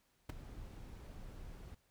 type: noise with ADSR envelope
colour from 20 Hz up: brown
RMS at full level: -33 dBFS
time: 0.29-1.75 s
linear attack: 7 ms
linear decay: 10 ms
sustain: -17 dB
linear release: 7 ms
effects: pink hiss -75 dBFS RMS until 1.9 s